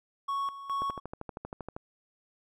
triangle tone with tremolo, 1108.7 Hz, C#6, in tune, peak -27 dBFS, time 0.28-1 s, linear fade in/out 10 ms, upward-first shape square, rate 2.4 Hz, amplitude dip 75%
click train, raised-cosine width 1 ms, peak -24 dBFS, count 13, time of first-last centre 0.82-1.765 s, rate 12.7 Hz
effects none

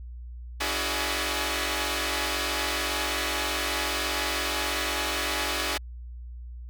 5% pulse tone cluster, 283.1 / 330.6 / 374.2 / 423.4 / 608 Hz, C#4 / E4 / F#4 / G#4 / D#5, +37 / +5 / +20 / +33 / -40 cents, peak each -22 dBFS, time 0.6-5.78 s, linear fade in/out 10 ms, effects added 60 Hz sine -37 dBFS peak until 6.69 s

